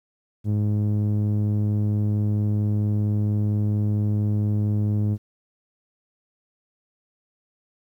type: tone with low-pass filter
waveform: sawtooth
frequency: 104.4 Hz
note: G#2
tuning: 10 cents sharp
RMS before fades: -22 dBFS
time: 0.44-5.18 s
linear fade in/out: 50 ms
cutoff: 250 Hz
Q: 0.8
effects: 10-bit